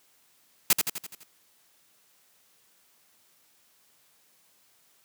white noise with echo, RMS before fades -19 dBFS, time 0.7-0.73 s, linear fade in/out 2 ms, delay 84 ms, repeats 6, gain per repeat -5 dB, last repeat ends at 1.234 s, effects white hiss -64 dBFS RMS until 5.04 s + high-pass 100 Hz 12 dB/octave

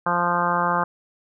harmonic tone with a mistuned harmonic, 174.61 Hz, F3, in tune, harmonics 1 / 2 / 3 / 4 / 5 / 6 / 7 / 8 / 9, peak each -29 / -34 / -29 / -29 / -25 / -25 / -25 / -31 / -30 dBFS, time 0.06-0.84 s, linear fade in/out 5 ms, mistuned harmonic 9, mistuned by -16 cents, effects none

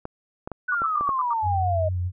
clicks, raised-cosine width 1 ms, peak -18 dBFS, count 6, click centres 0.054 / 0.475 / 0.517 / 0.819 / 1.01 / 1.091 s
sine exponential sweep, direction down, 1504 to 613 Hz, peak -22 dBFS, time 0.68-1.89 s, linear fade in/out 10 ms
sine tone bursts, 1174.7 Hz, D6, in tune, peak -23 dBFS, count 6, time 0.72-1.333 s, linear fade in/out 2 ms, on 28 ms, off 89 ms
sine tone with vibrato, 90.5 Hz, F#2, 38 cents flat, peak -23 dBFS, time 1.42-2.12 s, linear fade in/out 50 ms, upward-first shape sine, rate 4.7 Hz, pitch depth 33 cents each way
effects none

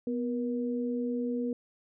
sine tone pair together, 246.9 / 476.7 Hz, B3 / A#4, 0 / +39 cents, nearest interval major seventh, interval 1139 cents, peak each -30 / -34 dBFS, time 0.07-1.53 s, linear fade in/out 2 ms, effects none

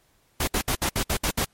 pink noise bursts, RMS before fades -24 dBFS, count 8, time 0.4-1.448 s, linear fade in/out 5 ms, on 75 ms, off 64 ms, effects pink hiss -64 dBFS RMS until 1.53 s + MP3 64 kbps

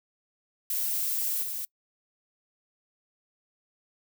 violet noise with level steps, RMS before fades -29 / -34 dBFS, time 0.7-1.65 s, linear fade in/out 2 ms, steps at 1.42 s, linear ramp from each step 20 ms, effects noise-tail reverb RT60 0.1 s tail -25 dB re dry

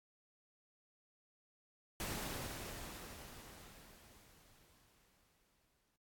pink noise with exponential decay, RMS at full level -41 dBFS, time 2-5.96 s, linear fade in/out 1 ms, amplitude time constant 860 ms, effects noise-tail reverb RT60 0.2 s tail -21 dB re dry + AAC 64 kbps

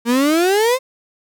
35% pulse exponential sweep, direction up, 229.1 to 534 Hz, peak -11 dBFS, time 0.05-0.79 s, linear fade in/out 50 ms, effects none

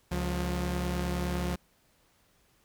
sawtooth tone pair together, 69.5 / 177.98 Hz, C#2 / F3, +5 / +33 cents, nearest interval octave + major third, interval 1628 cents, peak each -28 dBFS, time 0.11-1.56 s, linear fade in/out 10 ms, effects pink hiss -67 dBFS RMS until 2.64 s

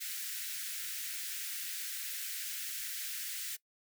white high-pass noise, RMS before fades -40 dBFS, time 0-3.57 s, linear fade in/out 20 ms, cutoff 1500 Hz, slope 48 dB/octave, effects noise-tail reverb RT60 0.1 s tail -20 dB re dry

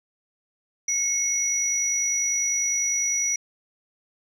sine tone pair together, 2182 / 5825 Hz, C#7 / F#8, -28 / -28 cents, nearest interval octave + perfect fourth, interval 1700 cents, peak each -29 / -21 dBFS, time 0.88-3.36 s, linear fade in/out 5 ms, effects tanh soft clip ceiling -16 dBFS + 10-bit

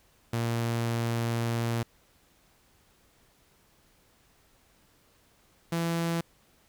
sawtooth tone pair in turn, 116.54 / 167.6 Hz, A#2 / E3, 0 / +29 cents, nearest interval tritone, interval 629 cents, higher second, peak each -23 dBFS, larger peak neither, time 0.33-1.83 / 5.72-6.21 s, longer first, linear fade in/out 5 ms, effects pink hiss -64 dBFS RMS until 6.68 s

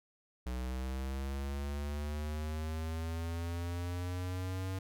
square linear sweep, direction up, 61.74 to 95 Hz, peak -36 dBFS, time 0.46-4.79 s, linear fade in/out 5 ms, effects none

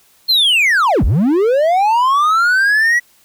triangle linear two-way sweep, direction down then up, 4286 to 36.63 to 1952 Hz, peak -8 dBFS, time 0.28-3 s, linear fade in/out 20 ms, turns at 1.04 s, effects white hiss -52 dBFS RMS until 3.24 s

